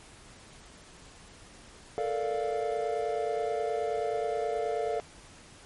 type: chord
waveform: triangle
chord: Bb major seventh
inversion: third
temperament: equal with one note detuned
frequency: 440 / 469.4 / 587.3 / 698.5 Hz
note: A4 / Bb4 / D5 / F5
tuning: 0 / +12 / 0 / 0 cents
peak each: -30 / -34 / -33 / -31 dBFS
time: 1.98-5 s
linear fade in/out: 0 ms
effects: pink hiss -52 dBFS RMS until 5.65 s + MP3 48 kbps